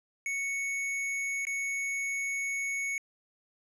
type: tone with dropouts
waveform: square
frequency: 2217 Hz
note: C#7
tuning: in tune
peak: -31 dBFS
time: 0.26-2.98 s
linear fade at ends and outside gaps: 1 ms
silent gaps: 1.452-1.469 s
effects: low-pass 10000 Hz 12 dB/octave

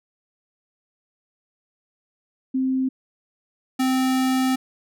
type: tone pair in turn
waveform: sine / square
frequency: 261.6 / 259.9 Hz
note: C4 / C4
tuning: 0 / -11 cents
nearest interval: unison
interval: 11 cents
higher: first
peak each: -19 dBFS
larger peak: neither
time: 2.54-2.89 / 3.79-4.56 s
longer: second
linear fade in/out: 10 ms
effects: none

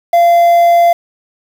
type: tone with quantisation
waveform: triangle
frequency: 688 Hz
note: F5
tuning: 26 cents flat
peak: -3 dBFS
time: 0.13-0.93 s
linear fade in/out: 5 ms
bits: 5
effects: none

